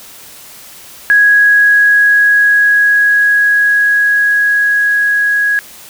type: tone with level ramp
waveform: sine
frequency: 1661.2 Hz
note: G#6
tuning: in tune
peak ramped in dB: -4 to -9 dBFS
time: 1.1-5.59 s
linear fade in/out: 0 ms
effects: white hiss -35 dBFS RMS until 5.89 s